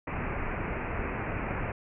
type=low-pass noise; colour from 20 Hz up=pink; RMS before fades=-33 dBFS; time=0.07-1.72 s; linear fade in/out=5 ms; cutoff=2600 Hz; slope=96 dB/octave; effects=none